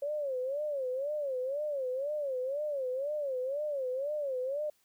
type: tone with vibrato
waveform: sine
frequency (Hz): 552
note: C#5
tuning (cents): -7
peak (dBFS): -31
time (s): 0.02-4.7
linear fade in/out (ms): 5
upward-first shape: sine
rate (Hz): 2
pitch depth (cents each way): 160
effects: white hiss -71 dBFS RMS until 4.84 s